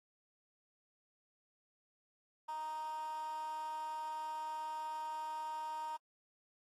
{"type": "tone with high-pass filter", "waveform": "15% pulse", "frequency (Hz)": 311.1, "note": "D#4", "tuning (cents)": 0, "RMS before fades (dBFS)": -42, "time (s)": [2.48, 5.97], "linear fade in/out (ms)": 10, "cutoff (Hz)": 940, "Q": 8.2, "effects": ["AAC 32 kbps"]}